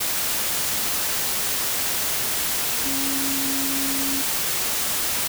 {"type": "tone in noise", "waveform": "sine", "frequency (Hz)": 272.7, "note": "C#4", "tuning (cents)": -28, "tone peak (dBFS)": -28, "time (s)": [2.85, 4.22], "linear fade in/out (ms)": 10, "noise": "white", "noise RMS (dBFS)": -24, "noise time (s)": [0, 5.28], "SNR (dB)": -7, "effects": []}